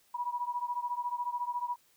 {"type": "beating tone pair", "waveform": "sine", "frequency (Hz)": [966, 980], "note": ["B5", "B5"], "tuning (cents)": [-39, -14], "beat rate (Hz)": 14, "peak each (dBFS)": [-34, -36], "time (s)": [0.14, 1.76], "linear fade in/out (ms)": 10, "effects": ["white hiss -67 dBFS RMS until 1.96 s"]}